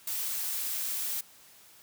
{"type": "noise", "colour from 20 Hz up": "blue", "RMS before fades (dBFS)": -33, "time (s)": [0.07, 1.21], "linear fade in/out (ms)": 5, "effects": ["white hiss -56 dBFS RMS until 1.82 s", "high-pass 60 Hz 12 dB/octave"]}